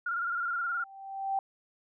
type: tone with vibrato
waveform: sine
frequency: 1400 Hz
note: F6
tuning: 4 cents sharp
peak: -29 dBFS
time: 0.06-0.84 s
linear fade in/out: 5 ms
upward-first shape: square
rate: 19 Hz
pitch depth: 41 cents each way
type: tone with exponential growth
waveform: sine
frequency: 780 Hz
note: G5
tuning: 9 cents flat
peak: -25 dBFS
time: 0.51-1.39 s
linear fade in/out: 2 ms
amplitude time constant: 190 ms
effects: none